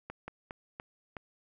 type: slowing click train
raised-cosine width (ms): 0.5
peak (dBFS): -25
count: 5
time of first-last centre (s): 0.1-1.168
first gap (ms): 180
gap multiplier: 1.27
effects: none